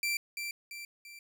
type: tone with echo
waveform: sawtooth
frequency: 2349 Hz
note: D7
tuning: in tune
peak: -26 dBFS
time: 0.03-0.17 s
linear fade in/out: 2 ms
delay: 340 ms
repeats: 3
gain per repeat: -6 dB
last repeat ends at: 1.19 s
effects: none